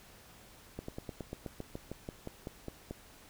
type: slowing click train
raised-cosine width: 2 ms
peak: -26 dBFS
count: 15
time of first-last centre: 0.79-2.91 s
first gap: 94 ms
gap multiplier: 1.07
effects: pink hiss -57 dBFS RMS until 3.29 s